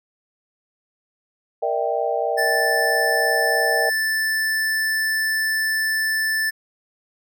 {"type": "chord", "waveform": "sine", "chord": "E half-diminished seventh", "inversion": "second", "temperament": "equal with one note detuned", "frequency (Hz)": [466.2, 596.2, 659.3, 784], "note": ["Bb4", "D5", "E5", "G5"], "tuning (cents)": [0, 26, 0, 0], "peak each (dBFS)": -25, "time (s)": [1.62, 3.9], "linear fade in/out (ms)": 10}
{"type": "tone", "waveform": "square", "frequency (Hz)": 1760, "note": "A6", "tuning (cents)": 0, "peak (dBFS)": -20, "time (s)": [2.37, 6.51], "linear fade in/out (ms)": 20}
{"effects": []}